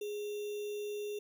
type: tone with sample-and-hold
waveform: sine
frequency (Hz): 415.3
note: G#4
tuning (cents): 0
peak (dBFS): -36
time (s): 0.01-1.19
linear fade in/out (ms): 5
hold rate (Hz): 3150
effects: none